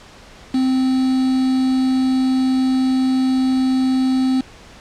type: tone with quantisation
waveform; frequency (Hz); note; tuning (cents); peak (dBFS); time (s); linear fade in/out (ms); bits
triangle; 260.3; C4; -9; -12; 0.54-4.41; 5; 5
effects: pink hiss -42 dBFS RMS until 4.8 s + low-pass 6000 Hz 12 dB/octave